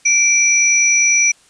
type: tone pair together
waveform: sine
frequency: 2337 / 5875 Hz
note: D7 / F#8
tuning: -9 / -13 cents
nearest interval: octave + major third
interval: 1596 cents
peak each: -13 dBFS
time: 0.05-1.32 s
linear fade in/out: 10 ms
effects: white hiss -51 dBFS RMS until 1.49 s + resampled to 22050 Hz